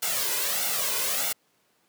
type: noise with flanger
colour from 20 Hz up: white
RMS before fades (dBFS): -27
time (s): 0.02-1.33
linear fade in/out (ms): 10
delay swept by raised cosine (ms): 1.4 to 2.01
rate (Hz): 1.6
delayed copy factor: +0.75
effects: pink hiss -67 dBFS RMS until 1.88 s + high-pass 200 Hz 12 dB/octave